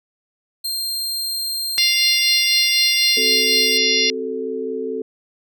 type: tone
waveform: sawtooth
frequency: 4187 Hz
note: C8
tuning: in tune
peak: -19 dBFS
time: 0.64-3.78 s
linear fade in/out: 10 ms
type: harmonic tone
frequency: 698.5 Hz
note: F5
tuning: in tune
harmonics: 3 / 4 / 5 / 6 / 7 / 8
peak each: -22 / -22 / -22 / -22 / -22 / -22 dBFS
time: 1.78-4.1 s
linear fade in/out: 0 ms
type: chord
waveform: sine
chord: F# diminished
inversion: second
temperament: equal with one note detuned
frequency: 261.6 / 375.4 / 440 Hz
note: C4 / F#4 / A4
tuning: 0 / +25 / 0 cents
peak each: -29 / -29 / -24 dBFS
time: 3.17-5.02 s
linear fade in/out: 2 ms
effects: none